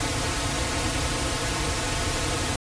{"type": "noise with comb filter", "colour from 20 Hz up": "pink", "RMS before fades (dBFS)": -26, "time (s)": [0, 2.56], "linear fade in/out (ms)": 5, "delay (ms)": 5.1, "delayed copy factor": -1, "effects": ["resampled to 22050 Hz"]}